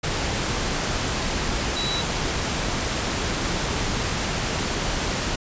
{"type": "tone in noise", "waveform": "sine", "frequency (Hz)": 3923, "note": "B7", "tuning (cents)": -12, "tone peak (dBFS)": -26, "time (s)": [1.76, 2.02], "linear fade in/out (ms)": 10, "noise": "pink", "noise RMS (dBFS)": -25, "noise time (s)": [0.03, 5.36], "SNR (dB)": -4, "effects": ["resampled to 16000 Hz"]}